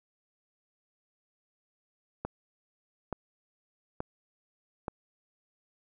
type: click train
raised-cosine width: 1 ms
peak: -19 dBFS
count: 4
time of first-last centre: 2.25-4.882 s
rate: 1.14 Hz
effects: none